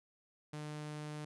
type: tone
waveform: sawtooth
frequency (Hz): 150.6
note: D3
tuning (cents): +44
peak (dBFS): -38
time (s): 0.53-1.25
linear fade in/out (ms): 5
effects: resampled to 24000 Hz